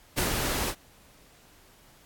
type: noise with ADSR envelope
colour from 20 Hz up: pink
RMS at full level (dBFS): -25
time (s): 0.17-0.75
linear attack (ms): 12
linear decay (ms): 120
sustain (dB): -4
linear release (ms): 70
effects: pink hiss -57 dBFS RMS until 2.05 s + AAC 64 kbps